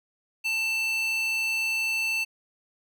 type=tone with high-pass filter; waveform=square; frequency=889 Hz; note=A5; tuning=18 cents sharp; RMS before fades=-27 dBFS; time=0.44-2.25 s; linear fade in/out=20 ms; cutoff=2900 Hz; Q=6.5; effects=none